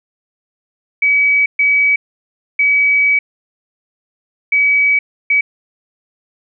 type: tone bursts at uneven times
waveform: sine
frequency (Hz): 2277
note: C#7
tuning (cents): +46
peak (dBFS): -9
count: 5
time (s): 1.02-1.46 / 1.59-1.96 / 2.59-3.19 / 4.52-4.99 / 5.3-5.41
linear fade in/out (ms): 5
effects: none